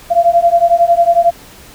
sine beating tone pair, 680 / 691 Hz, F5 / F5, -46 / -19 cents, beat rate 11 Hz, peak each -10 dBFS, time 0.1-1.31 s, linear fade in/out 20 ms, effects pink hiss -38 dBFS RMS until 1.74 s

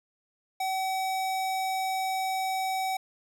square tone, 760 Hz, F#5, 46 cents sharp, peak -28 dBFS, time 0.6-2.97 s, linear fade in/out 5 ms, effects none

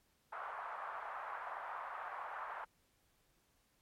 white band-pass noise, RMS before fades -45 dBFS, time 0.32-2.65 s, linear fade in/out 10 ms, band 740 to 1300 Hz, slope 24 dB/octave, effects pink hiss -75 dBFS RMS until 3.81 s + MP3 64 kbps

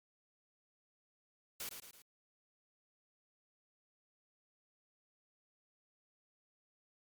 white noise with echo, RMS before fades -43 dBFS, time 1.6-1.69 s, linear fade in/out 2 ms, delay 110 ms, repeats 3, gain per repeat -6 dB, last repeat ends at 2.02 s, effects MP3 96 kbps

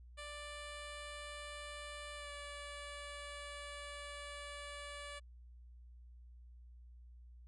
10% pulse tone with pitch glide, 587.3 to 577.9 Hz, D5 to D5, 0 to -28 cents, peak -38 dBFS, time 0.17-5.2 s, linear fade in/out 20 ms, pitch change -28 cents, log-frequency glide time 2.16-2.31 s, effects added 60 Hz sine -54 dBFS peak until 7.47 s + resampled to 24000 Hz

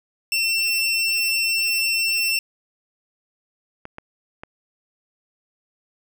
25% pulse tone, 2698 Hz, E7, 40 cents sharp, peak -15 dBFS, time 0.32-2.39 s, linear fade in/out 2 ms
clicks, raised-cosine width 0.5 ms, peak -20 dBFS, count 3, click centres 3.854 / 3.984 / 4.435 s
effects none

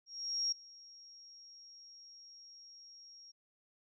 sine tone with ADSR envelope, 5588 Hz, F8, in tune, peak -30 dBFS, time 0.06-3.32 s, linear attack 460 ms, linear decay 6 ms, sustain -23 dB, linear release 15 ms, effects none

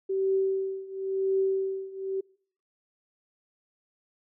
sine tone with tremolo, 385.1 Hz, G4, 31 cents flat, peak -21 dBFS, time 0.09-2.21 s, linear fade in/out 10 ms, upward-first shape triangle, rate 0.96 Hz, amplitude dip 90%, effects noise-tail reverb RT60 0.6 s tail -26 dB re dry

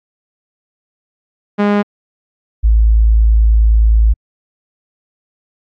sawtooth / sine tone pair in turn, 205.2 / 54.74 Hz, G#3 / A1, -21 / -8 cents, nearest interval octave + major seventh, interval 2287 cents, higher first, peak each -6 dBFS, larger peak neither, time 1.58-1.83 / 2.63-4.14 s, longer second, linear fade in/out 20 ms, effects low-pass 2000 Hz 12 dB/octave + AAC 64 kbps

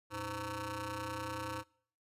15% pulse ring-modulated tone, 201.1 Hz, G3, 44 cents sharp, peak -29 dBFS, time 0.1-1.64 s, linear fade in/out 50 ms, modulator 719 Hz, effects noise-tail reverb RT60 0.6 s tail -25 dB re dry + resampled to 32000 Hz

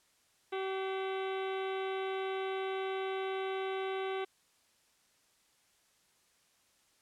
harmonic tone with a mistuned harmonic, 383.1 Hz, G4, 40 cents flat, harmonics 1 / 2 / 3 / 4 / 5 / 6 / 7 / 8 / 9 / 10, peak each -35 / -41 / -45 / -47 / -49 / -51 / -52 / -53 / -54 / -55 dBFS, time 0.52-4.25 s, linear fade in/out 10 ms, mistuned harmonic 5, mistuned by +110 cents, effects white hiss -70 dBFS RMS until 7.01 s + low-pass 10000 Hz 12 dB/octave

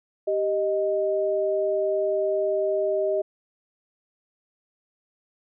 sine tone pair together, 391.8 / 622 Hz, G4 / D#5, -1 / -1 cents, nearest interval minor sixth, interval 800 cents, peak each -25 / -23 dBFS, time 0.27-3.22 s, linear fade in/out 10 ms, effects none

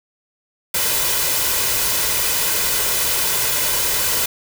white noise with comb filter, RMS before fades -19 dBFS, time 0.74-4.26 s, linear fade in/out 5 ms, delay 2 ms, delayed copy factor +0.5, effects none

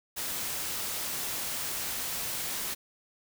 white noise, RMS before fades -34 dBFS, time 0.16-2.75 s, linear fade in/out 20 ms, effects none

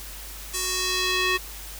square tone with band-pass filter sweep, 370 Hz, F#4, in tune, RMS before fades -25 dBFS, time 0.53-1.38 s, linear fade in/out 20 ms, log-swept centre 8300 to 2400 Hz, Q 1.2, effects added 50 Hz sine -40 dBFS peak until 1.79 s + white hiss -40 dBFS RMS until 1.79 s

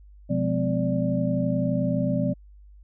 sine tone cluster, 126.2 / 178.1 / 209.5 / 257.2 / 585 Hz, B2 / F3 / G#3 / C4 / D5, +38 / +34 / +15 / -30 / -7 cents, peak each -28 / -26 / -31 / -27 / -29 dBFS, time 0.29-2.34 s, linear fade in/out 20 ms, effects added 50 Hz sine -46 dBFS peak until 2.83 s

